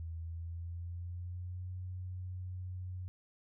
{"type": "tone with pitch glide", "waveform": "sine", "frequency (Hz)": [82.41, 91.44], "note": ["E2", "F#2"], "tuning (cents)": [0, -20], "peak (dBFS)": -39, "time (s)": [0, 3.08], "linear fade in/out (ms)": 0, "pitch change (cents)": 180, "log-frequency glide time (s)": [0.2, 1.72], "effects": []}